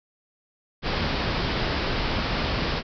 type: low-pass noise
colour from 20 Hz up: pink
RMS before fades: -26 dBFS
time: 0.82-2.83 s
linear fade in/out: 50 ms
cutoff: 5200 Hz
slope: 96 dB/octave
effects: none